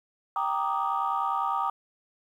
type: chord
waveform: sine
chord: Eb major seventh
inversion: first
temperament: equal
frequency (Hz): 784 / 932.3 / 1174.7 / 1244.5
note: G5 / Bb5 / D6 / Eb6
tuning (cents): 0 / 0 / 0 / 0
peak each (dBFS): -30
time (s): 0.36-1.7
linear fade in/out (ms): 2
effects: tanh soft clip ceiling -17 dBFS + 10-bit